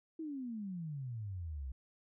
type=exponential sweep; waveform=sine; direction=down; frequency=329.6 to 62.4 Hz; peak=-39 dBFS; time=0.19-1.72 s; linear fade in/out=5 ms; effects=none